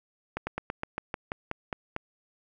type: slowing click train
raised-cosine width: 0.5 ms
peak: -16 dBFS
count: 11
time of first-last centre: 0.37-1.964 s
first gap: 100 ms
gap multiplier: 1.1
effects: none